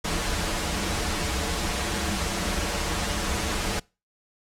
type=noise with comb filter; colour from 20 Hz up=pink; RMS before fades=-27 dBFS; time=0.04-3.8 s; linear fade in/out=10 ms; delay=7.7 ms; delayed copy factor=-0.8; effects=noise-tail reverb RT60 0.3 s tail -25 dB re dry + low-pass 9000 Hz 12 dB/octave